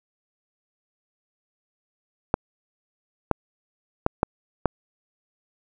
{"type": "clicks", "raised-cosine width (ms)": 1, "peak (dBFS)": -4, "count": 5, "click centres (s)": [2.341, 3.313, 4.064, 4.231, 4.657], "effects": []}